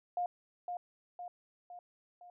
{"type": "tone with echo", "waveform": "sine", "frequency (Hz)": 710, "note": "F5", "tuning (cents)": 28, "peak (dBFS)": -31, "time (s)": [0.17, 0.26], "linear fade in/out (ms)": 2, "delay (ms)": 510, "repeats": 4, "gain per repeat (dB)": -5, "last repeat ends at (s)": 2.3, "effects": []}